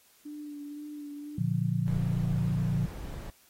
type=tone with vibrato; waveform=sine; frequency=293.7 Hz; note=D4; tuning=in tune; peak=-38 dBFS; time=0.25-1.38 s; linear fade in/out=10 ms; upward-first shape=sine; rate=2 Hz; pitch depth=25 cents each way
type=chord; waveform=sine; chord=Bb major; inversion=none; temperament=equal with one note detuned; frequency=116.54 / 145.4 / 174.61 Hz; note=Bb2 / D3 / F3; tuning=0 / -17 / 0 cents; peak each=-30 dBFS; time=1.38-2.86 s; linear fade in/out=5 ms
type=noise; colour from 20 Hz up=brown; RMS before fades=-39 dBFS; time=1.88-3.3 s; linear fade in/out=0 ms
effects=white hiss -62 dBFS RMS until 3.49 s + AAC 48 kbps